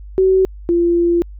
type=tone pair in turn; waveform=sine; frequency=378.1 / 343.6 Hz; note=F#4 / F4; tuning=+38 / -28 cents; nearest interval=major second; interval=166 cents; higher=first; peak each=-9 / -11 dBFS; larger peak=first; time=0.18-0.45 / 0.69-1.22 s; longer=second; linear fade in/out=0 ms; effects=added 50 Hz sine -31 dBFS peak until 1.39 s